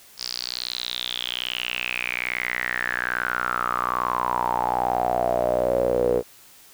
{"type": "tone with band-pass filter sweep", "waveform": "sawtooth", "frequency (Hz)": 61.2, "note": "B1", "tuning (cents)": -15, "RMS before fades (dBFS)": -25, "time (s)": [0.17, 6.23], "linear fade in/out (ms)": 50, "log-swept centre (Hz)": [5100, 460], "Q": 8.6, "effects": ["white hiss -50 dBFS RMS until 6.73 s"]}